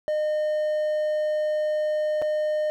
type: tone with dropouts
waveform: triangle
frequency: 610 Hz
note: D#5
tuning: 34 cents flat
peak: -20 dBFS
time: 0.08-2.7 s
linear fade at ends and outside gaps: 0 ms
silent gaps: 2.217-2.222 s
effects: none